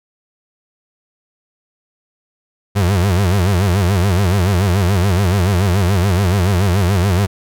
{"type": "tone with vibrato", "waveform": "35% pulse", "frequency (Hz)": 94, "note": "F#2", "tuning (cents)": 28, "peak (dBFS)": -10, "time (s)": [2.75, 7.27], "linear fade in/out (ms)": 20, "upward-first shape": "sine", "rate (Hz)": 7, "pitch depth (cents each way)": 160, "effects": []}